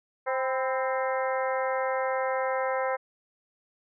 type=harmonic tone with a mistuned harmonic; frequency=262.5 Hz; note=C4; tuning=6 cents sharp; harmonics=2 / 3 / 4 / 5 / 6 / 7 / 8; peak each=-28 / -32 / -34 / -36 / -38 / -39 / -40 dBFS; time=0.26-2.97 s; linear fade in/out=20 ms; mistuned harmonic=4; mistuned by=-61 cents; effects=none